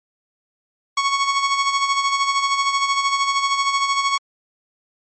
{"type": "tone with tremolo", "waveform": "sawtooth", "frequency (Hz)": 1108.7, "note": "C#6", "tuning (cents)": 0, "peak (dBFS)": -11, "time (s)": [0.97, 4.18], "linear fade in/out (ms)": 5, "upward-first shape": "sine", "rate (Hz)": 13, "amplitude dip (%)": 55, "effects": ["MP3 32 kbps"]}